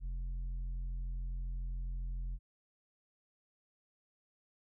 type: tone with tanh clipping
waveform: triangle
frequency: 43.65 Hz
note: F1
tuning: in tune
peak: -37 dBFS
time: 0-2.39 s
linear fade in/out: 50 ms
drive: 10 dB
effects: none